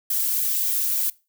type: noise with flanger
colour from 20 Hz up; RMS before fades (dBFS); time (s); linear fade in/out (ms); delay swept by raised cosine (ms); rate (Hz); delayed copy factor
violet; -23; 0.1-1.1; 5; 1.2 to 3.8; 3.4; +0.95
effects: noise-tail reverb RT60 0.3 s tail -22 dB re dry